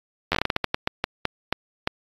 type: slowing click train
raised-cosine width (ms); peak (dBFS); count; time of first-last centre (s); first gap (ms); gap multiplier
0.3; -5; 16; 0.32-1.874; 11; 1.28
effects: AAC 32 kbps